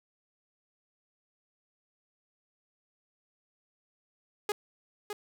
sawtooth tone with echo, 415.3 Hz, G#4, in tune, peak -24 dBFS, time 4.49-4.52 s, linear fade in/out 2 ms, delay 610 ms, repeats 1, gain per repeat -7 dB, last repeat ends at 5.13 s, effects none

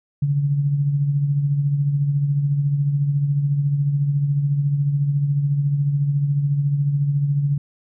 sine tone with tremolo, 142.7 Hz, D3, 49 cents flat, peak -14 dBFS, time 0.22-7.58 s, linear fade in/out 5 ms, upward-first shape triangle, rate 14 Hz, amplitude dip 55%, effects none

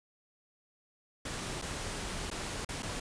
pink noise with dropouts, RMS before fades -38 dBFS, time 1.25-3 s, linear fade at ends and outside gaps 5 ms, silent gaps 1.616-1.621 / 2.303-2.312 / 2.649-2.689 / 2.824-2.829 s, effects resampled to 22050 Hz

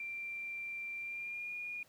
sine tone with pitch glide, 2362 to 2433 Hz, D7 to D#7, +9 to -39 cents, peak -39 dBFS, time 0-1.83 s, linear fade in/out 2 ms, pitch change +52 cents, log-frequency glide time 0.97-1.53 s, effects pink hiss -66 dBFS RMS until 1.88 s + high-pass 100 Hz 12 dB/octave

